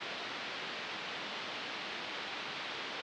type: low-pass noise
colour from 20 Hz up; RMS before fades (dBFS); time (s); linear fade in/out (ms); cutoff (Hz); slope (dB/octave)
white; -41; 0-3.02; 20; 3900; 24
effects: high-pass 200 Hz 12 dB/octave + low-pass 6000 Hz 12 dB/octave